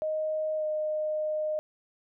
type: tone with pitch glide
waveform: sine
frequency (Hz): 622.3 to 614.8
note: D#5 to D#5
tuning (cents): 0 to -21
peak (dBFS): -27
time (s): 0.02-1.59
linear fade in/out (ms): 0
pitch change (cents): -21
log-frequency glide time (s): 0.57-0.64
effects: none

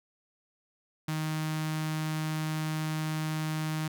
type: tone with notch filter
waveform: sawtooth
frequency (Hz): 156.1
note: D#3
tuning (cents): +6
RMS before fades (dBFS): -32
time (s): 1.08-3.88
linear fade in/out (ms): 5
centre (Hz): 500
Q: 1.2
effects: none

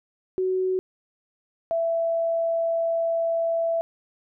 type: tone pair in turn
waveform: sine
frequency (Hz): 373.1 / 664.8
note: F#4 / E5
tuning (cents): +14 / +15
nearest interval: minor seventh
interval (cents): 1001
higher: second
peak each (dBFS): -21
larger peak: neither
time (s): 0.38-0.79 / 1.71-3.81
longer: second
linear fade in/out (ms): 0
effects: none

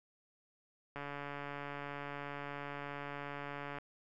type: click train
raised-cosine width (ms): 0.5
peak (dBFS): -28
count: 405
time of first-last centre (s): 0.96-3.785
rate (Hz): 143
effects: none

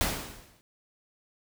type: noise with exponential decay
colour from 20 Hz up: pink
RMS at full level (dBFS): -25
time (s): 0.01-0.61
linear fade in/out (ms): 0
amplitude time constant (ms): 130
effects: none

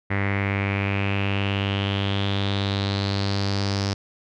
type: tone with low-pass filter sweep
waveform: sawtooth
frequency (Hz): 99.1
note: G2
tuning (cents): +19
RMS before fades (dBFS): -24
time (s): 0.1-3.94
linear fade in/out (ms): 10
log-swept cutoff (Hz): 2000 to 5200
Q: 5.5
effects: none

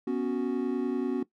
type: chord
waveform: triangle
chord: B suspended second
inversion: none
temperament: equal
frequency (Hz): 246.9 / 277.2 / 370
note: B3 / C#4 / F#4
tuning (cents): 0 / 0 / 0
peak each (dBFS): -29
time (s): 0.07-1.23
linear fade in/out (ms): 5
effects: noise-tail reverb RT60 0.1 s tail -18 dB re dry

